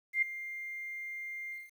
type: tone with ADSR envelope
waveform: sine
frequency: 2100 Hz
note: C7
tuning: 6 cents sharp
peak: -23 dBFS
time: 0.13-1.71 s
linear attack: 92 ms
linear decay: 6 ms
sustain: -15 dB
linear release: 190 ms
effects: 10-bit